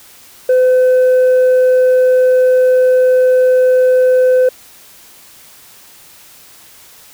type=tone; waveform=sine; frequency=509 Hz; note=C5; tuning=48 cents flat; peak=-4 dBFS; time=0.49-4.49 s; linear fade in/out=5 ms; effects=tanh soft clip ceiling -6 dBFS + white hiss -41 dBFS RMS until 7.13 s